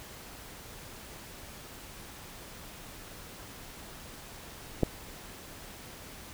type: clicks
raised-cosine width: 2 ms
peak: -25 / -10 dBFS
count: 2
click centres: 4.827 / 4.833 s
effects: pink hiss -47 dBFS RMS until 6.33 s